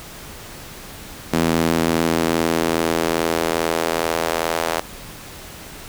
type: tone with high-pass filter sweep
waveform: sawtooth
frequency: 82.41 Hz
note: E2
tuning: in tune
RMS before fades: -20 dBFS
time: 1.33-4.8 s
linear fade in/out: 0 ms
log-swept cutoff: 220 to 600 Hz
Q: 1.3
effects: pink hiss -37 dBFS RMS until 5.88 s